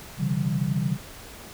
sine tone cluster, 131.6 / 144.7 / 164.7 / 193.7 Hz, C3 / D3 / E3 / G3, +10 / -25 / -1 / -20 cents, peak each -28 dBFS, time 0.17-0.98 s, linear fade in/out 50 ms, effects pink hiss -43 dBFS RMS until 1.53 s

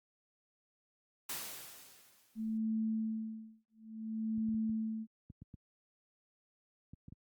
white noise with exponential decay, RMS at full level -39 dBFS, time 1.29-2.58 s, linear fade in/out 5 ms, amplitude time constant 280 ms
sine tone with tremolo, 220.6 Hz, A3, 5 cents sharp, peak -31 dBFS, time 2.35-5.07 s, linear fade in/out 50 ms, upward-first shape sine, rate 0.57 Hz, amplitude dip 100%
clicks, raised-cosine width 5 ms, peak -36 dBFS, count 10, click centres 4.379 / 4.487 / 4.543 / 4.695 / 5.301 / 5.42 / 5.541 / 6.935 / 7.083 / 7.124 s
effects high-pass 80 Hz 12 dB/octave + Opus 48 kbps

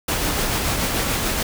pink noise with tremolo, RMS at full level -21 dBFS, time 0.08-1.43 s, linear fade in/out 5 ms, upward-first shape sine, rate 6.9 Hz, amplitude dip 25%, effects none

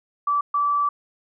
sine tone bursts at uneven times, 1158 Hz, D6, 25 cents flat, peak -18 dBFS, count 2, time 0.27-0.41 / 0.54-0.89 s, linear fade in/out 5 ms, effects none

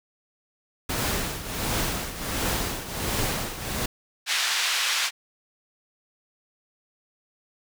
pink noise with tremolo, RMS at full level -25 dBFS, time 0.89-3.86 s, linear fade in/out 5 ms, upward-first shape triangle, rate 1.4 Hz, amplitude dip 75%
white band-pass noise, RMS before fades -25 dBFS, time 4.26-5.11 s, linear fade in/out 50 ms, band 1300 to 4500 Hz, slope 12 dB/octave
effects none

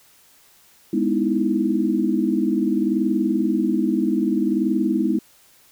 sine chord, E major seventh, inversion first, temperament just, 206 / 247.2 / 309 / 329.6 Hz, G#3 / B3 / D#4 / E4, -14 / +2 / -12 / 0 cents, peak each -23 dBFS, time 0.93-5.19 s, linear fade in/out 5 ms, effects white hiss -54 dBFS RMS until 5.71 s

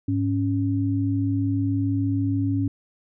sine tone pair together, 103.74 / 277.2 Hz, G#2 / C#4, -1 / 0 cents, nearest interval octave + perfect fourth, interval 1701 cents, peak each -23 dBFS, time 0.08-2.68 s, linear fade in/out 5 ms, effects none

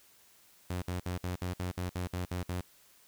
sawtooth tone bursts, 90 Hz, F#2, 47 cents flat, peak -29 dBFS, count 11, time 0.7-2.61 s, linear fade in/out 5 ms, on 120 ms, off 59 ms, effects white hiss -62 dBFS RMS until 3.07 s

